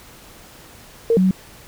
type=tone with pitch steps; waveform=sine; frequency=459.6 / 185.8 / 187.8 Hz; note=A#4 / F#3 / F#3; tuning=-25 / +7 / +26 cents; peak=-12 dBFS; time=1.1-1.31 s; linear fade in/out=2 ms; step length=70 ms; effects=pink hiss -44 dBFS RMS until 1.67 s